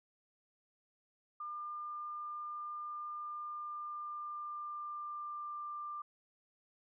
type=tone with pitch glide; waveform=sine; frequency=1201 to 1189.3 Hz; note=D6 to D6; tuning=+38 to +21 cents; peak=-40 dBFS; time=1.4-6.02 s; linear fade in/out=5 ms; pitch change=-17 cents; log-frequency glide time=3.32-5.6 s; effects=none